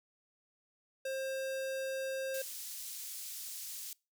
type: tone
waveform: square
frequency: 532 Hz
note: C5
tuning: 29 cents sharp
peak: -36 dBFS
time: 1.05-2.42 s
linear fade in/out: 5 ms
type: high-pass noise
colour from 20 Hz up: pink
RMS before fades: -44 dBFS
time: 2.34-3.93 s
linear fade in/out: 2 ms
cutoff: 5900 Hz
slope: 12 dB/octave
effects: noise-tail reverb RT60 0.3 s tail -25 dB re dry